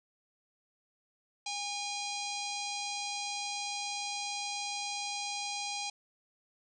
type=harmonic tone with a mistuned harmonic; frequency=813 Hz; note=G#5; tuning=37 cents flat; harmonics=1 / 3 / 4 / 5 / 6 / 7 / 8 / 9 / 10; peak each=-40 / -42 / -45 / -42 / -44 / -46 / -45 / -50 / -49 dBFS; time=1.46-5.9 s; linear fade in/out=5 ms; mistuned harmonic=9; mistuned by=+18 cents; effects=none